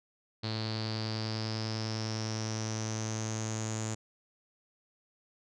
sawtooth tone with low-pass filter sweep, 110 Hz, A2, in tune, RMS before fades -35 dBFS, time 0.43-3.95 s, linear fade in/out 10 ms, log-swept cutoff 4300 to 7000 Hz, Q 9.4, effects none

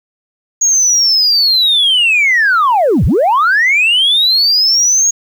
sine linear two-way sweep, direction down then up, 6660 to 49 to 6660 Hz, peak -6 dBFS, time 0.61-5.11 s, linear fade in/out 10 ms, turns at 3.05 s, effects tanh soft clip ceiling -5 dBFS + 7-bit

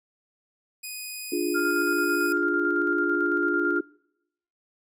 10% pulse tone, 2488 Hz, D#7, 1 cent flat, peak -25 dBFS, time 0.83-2.33 s, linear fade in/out 10 ms
sine chord, D diminished, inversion none, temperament equal with one note detuned, 295.2 / 349.2 / 415.3 Hz, D4 / F4 / Ab4, +9 / 0 / 0 cents, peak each -28 / -26 / -32 dBFS, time 1.32-3.81 s, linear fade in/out 5 ms
sine tone with tremolo, 1400 Hz, F6, 4 cents sharp, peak -24 dBFS, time 1.54-3.8 s, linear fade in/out 20 ms, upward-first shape square, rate 9 Hz, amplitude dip 30%
effects noise-tail reverb RT60 0.8 s tail -24 dB re dry

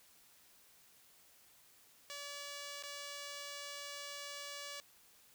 5% pulse tone with dropouts, 573 Hz, D5, 43 cents flat, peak -33 dBFS, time 2.1-4.8 s, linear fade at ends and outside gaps 0 ms, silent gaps 2.825-2.836 s, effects white hiss -65 dBFS RMS until 5.34 s

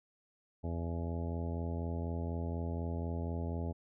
harmonic tone, 84.1 Hz, E2, 35 cents sharp, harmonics 1 / 2 / 3 / 4 / 5 / 6 / 7 / 8 / 10, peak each -36 / -42 / -43 / -49 / -47 / -51 / -50 / -50 / -52 dBFS, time 0.63-3.73 s, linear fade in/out 20 ms, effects none

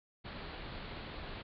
pink low-pass noise, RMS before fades -45 dBFS, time 0.24-1.43 s, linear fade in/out 20 ms, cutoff 4500 Hz, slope 96 dB/octave, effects none

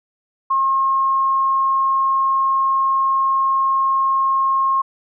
sine tone, 1075 Hz, C6, 47 cents sharp, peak -14 dBFS, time 0.5-4.82 s, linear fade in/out 10 ms, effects none

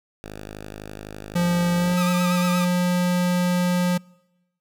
5% pulse tone, 51.91 Hz, G#1, in tune, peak -24 dBFS, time 0.24-1.94 s, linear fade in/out 0 ms
square tone with pitch glide, 174.61 to 178.49 Hz, F3 to F3, 0 to +38 cents, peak -19 dBFS, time 1.35-3.98 s, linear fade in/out 10 ms, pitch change +38 cents, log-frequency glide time 1.76-1.94 s
sawtooth tone with vibrato, 1244.5 Hz, D#6, in tune, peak -24 dBFS, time 1.96-2.66 s, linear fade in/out 20 ms, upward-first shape sine, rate 8.6 Hz, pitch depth 69 cents each way
effects noise-tail reverb RT60 1.0 s tail -26 dB re dry

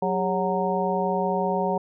harmonic tone with a mistuned harmonic, 185 Hz, F#3, in tune, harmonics 1 / 2 / 3 / 4 / 5, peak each -28 / -28 / -28 / -28 / -28 dBFS, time 0.02-1.78 s, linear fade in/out 5 ms, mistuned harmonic 2, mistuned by +140 cents, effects none

